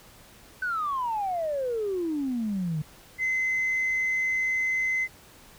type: exponential sweep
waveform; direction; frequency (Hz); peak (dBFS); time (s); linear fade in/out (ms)
sine; down; 1532 to 147.9; -25; 0.62-2.82; 5
type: tone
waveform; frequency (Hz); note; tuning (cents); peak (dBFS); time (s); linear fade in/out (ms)
sine; 2051; C7; -35; -22; 3.18-5.08; 50
effects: tanh soft clip ceiling -21 dBFS + pink hiss -52 dBFS RMS until 5.58 s